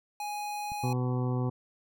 square tone, 830.6 Hz, G#5, in tune, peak -34 dBFS, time 0.2-0.93 s, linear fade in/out 2 ms
click, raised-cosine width 5 ms, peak -32 dBFS, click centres 0.719 s
harmonic tone, 125.4 Hz, B2, 27 cents sharp, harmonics 1 / 2 / 3 / 4 / 6 / 7 / 8 / 9, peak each -28 / -34 / -38 / -40 / -44 / -45 / -46 / -47 dBFS, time 0.83-1.5 s, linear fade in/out 10 ms
effects none

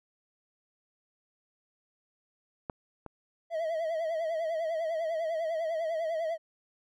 clicks, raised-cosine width 1 ms, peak -20 / -27 dBFS, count 2, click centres 2.698 / 3.063 s
triangle tone with vibrato, 650 Hz, E5, 24 cents flat, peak -27 dBFS, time 3.5-6.38 s, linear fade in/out 50 ms, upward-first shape sine, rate 10 Hz, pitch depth 76 cents each way
effects none

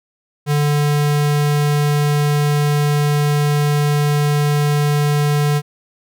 square tone, 146.83 Hz, D3, in tune, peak -14 dBFS, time 0.46-5.62 s, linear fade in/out 50 ms, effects none

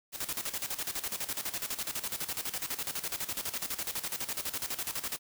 white noise with tremolo, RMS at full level -34 dBFS, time 0.12-5.19 s, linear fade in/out 50 ms, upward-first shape square, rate 12 Hz, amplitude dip 75%, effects none

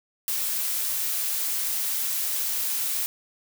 blue noise, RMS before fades -27 dBFS, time 0.28-3.06 s, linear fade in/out 0 ms, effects none

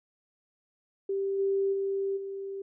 sine tone with level steps, 392 Hz, G4, in tune, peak -27 / -24 / -27 / -34 dBFS, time 1.09-2.62 s, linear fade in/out 5 ms, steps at 1.38 / 1.72 / 2.16 s, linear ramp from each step 20 ms, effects none

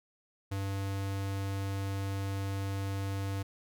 square tone, 98 Hz, G2, in tune, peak -33 dBFS, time 0.51-3.43 s, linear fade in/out 10 ms, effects none

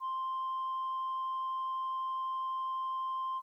sine tone, 1048 Hz, C6, 2 cents sharp, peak -31 dBFS, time 0-3.42 s, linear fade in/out 50 ms, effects tanh soft clip ceiling -31 dBFS + 12-bit

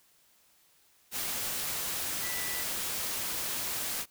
sine tone in noise, 1975.5 Hz, B6, in tune, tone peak -40 dBFS, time 2.2-2.65 s, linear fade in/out 50 ms, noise white, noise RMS -34 dBFS, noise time 1.11-4.06 s, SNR -9 dB, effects white hiss -65 dBFS RMS until 4.1 s

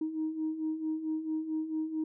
sine beating tone pair, 311.1 / 315.6 Hz, D#4 / D#4, 0 / +25 cents, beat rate 4.5 Hz, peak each -37 / -31 dBFS, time 0.01-2.04 s, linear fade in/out 5 ms, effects tanh soft clip ceiling -25 dBFS

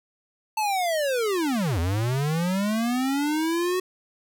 square linear two-way sweep, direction down then up, 886 to 80 to 372.9 Hz, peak -23 dBFS, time 0.57-3.8 s, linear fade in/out 5 ms, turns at 1.79 s, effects none

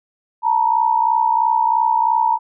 sine tone pair together, 890 / 953 Hz, A5 / A#5, +20 / +38 cents, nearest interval minor second, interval 118 cents, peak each -16 dBFS, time 0.42-2.39 s, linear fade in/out 50 ms, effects none

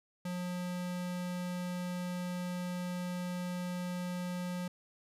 square tone, 179 Hz, F3, 43 cents sharp, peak -36 dBFS, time 0.25-4.68 s, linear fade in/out 5 ms, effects resampled to 32000 Hz

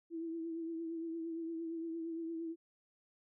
sine tone with vibrato, 329.6 Hz, E4, in tune, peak -38 dBFS, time 0.1-2.56 s, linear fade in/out 50 ms, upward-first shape triangle, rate 8.7 Hz, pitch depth 41 cents each way, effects none

